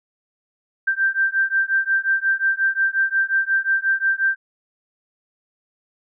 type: beating tone pair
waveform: sine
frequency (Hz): 1568 / 1573.6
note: G6 / G6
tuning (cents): 0 / +6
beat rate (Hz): 5.6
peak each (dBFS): -20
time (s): 0.87-4.36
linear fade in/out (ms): 10
effects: none